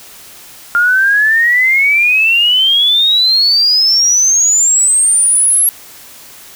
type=exponential sweep; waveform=sine; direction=up; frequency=1396.9 to 11370 Hz; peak=-7 dBFS; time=0.75-5.69 s; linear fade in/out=0 ms; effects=white hiss -36 dBFS RMS until 6.55 s